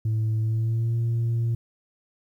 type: tone with pitch glide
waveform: sine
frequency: 110 to 116.07 Hz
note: A2 to A#2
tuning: 0 to -7 cents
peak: -19 dBFS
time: 0.05-1.55 s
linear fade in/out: 5 ms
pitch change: +93 cents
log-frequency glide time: 0.4-0.96 s
effects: tanh soft clip ceiling -20 dBFS + 10-bit